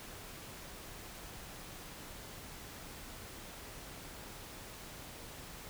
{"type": "silence", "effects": ["pink hiss -49 dBFS RMS until 5.69 s"]}